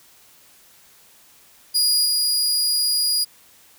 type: tone with level steps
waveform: sawtooth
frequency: 4881 Hz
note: D#8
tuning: 34 cents flat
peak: -13 / -15 dBFS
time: 1.74-3.25 s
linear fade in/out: 20 ms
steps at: 2.05 s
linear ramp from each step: 5 ms
effects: white hiss -52 dBFS RMS until 3.78 s